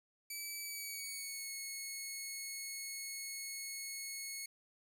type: tone with pitch glide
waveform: 10% pulse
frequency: 2300 to 2190 Hz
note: D7 to C#7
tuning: -37 to -22 cents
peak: -33 dBFS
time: 0.3-4.46 s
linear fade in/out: 5 ms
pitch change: -85 cents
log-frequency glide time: 0.62-1.51 s
effects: none